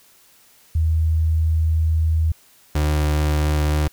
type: tone pair in turn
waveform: sine / 35% pulse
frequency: 80 / 75.29 Hz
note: D#2 / D2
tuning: +49 / +44 cents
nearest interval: minor second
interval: 105 cents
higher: first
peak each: -15 dBFS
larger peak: neither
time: 0.75-2.32 / 2.75-3.88 s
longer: first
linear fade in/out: 5 ms
effects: white hiss -53 dBFS RMS until 3.92 s